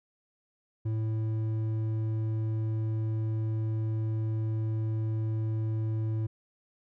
sine tone with hard clipping, 110 Hz, A2, in tune, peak -29 dBFS, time 0.85-6.27 s, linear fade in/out 10 ms, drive 6 dB, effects none

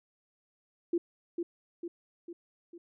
sine tone with echo, 342.8 Hz, F4, 32 cents flat, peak -25 dBFS, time 0.93-0.98 s, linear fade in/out 5 ms, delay 450 ms, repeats 4, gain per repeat -5 dB, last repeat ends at 2.78 s, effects none

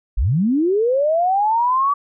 sine linear sweep, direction up, 36.81 to 1154 Hz, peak -14 dBFS, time 0.17-1.94 s, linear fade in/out 10 ms, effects none

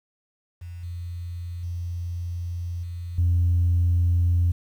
sine tone with level steps, 86.9 Hz, F2, 8 cents flat, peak -34 / -30 / -27 / -30 / -16 dBFS, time 0.61-4.52 s, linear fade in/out 10 ms, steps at 0.83 / 1.63 / 2.83 / 3.18 s, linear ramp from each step 5 ms, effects tanh soft clip ceiling -14 dBFS + 9-bit

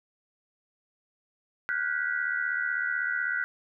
sine tone cluster, 1427 / 1503 / 1613 / 1957 Hz, F6 / F#6 / G6 / B6, +37 / +27 / +49 / -16 cents, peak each -32 / -29 / -37 / -35 dBFS, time 1.69-3.44 s, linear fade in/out 0 ms, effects none

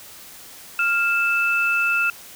sine tone pair together, 1396.9 / 2633 Hz, F6 / E7, 0 / -3 cents, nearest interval major seventh, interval 1097 cents, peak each -20 dBFS, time 0.79-2.1 s, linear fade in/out 2 ms, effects white hiss -42 dBFS RMS until 2.35 s

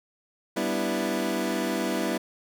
25% pulse chord, E minor seventh, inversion first, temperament equal, 196 / 246.9 / 293.7 / 329.6 Hz, G3 / B3 / D4 / E4, 0 / 0 / 0 / 0 cents, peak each -28 / -27 / -30 / -26 dBFS, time 0.56-2.18 s, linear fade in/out 10 ms, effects none

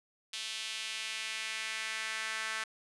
sawtooth tone with high-pass filter sweep, 220 Hz, A3, in tune, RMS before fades -38 dBFS, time 0.33-2.64 s, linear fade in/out 5 ms, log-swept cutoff 3200 to 1600 Hz, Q 1.9, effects resampled to 24000 Hz + 10-bit

